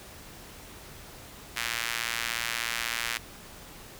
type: tone with high-pass filter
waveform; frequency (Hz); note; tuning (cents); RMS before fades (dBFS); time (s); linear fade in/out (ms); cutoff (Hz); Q
sawtooth; 116.54; A#2; 0; -32; 1.56-3.18; 10; 1900; 1.3
effects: pink hiss -47 dBFS RMS until 3.99 s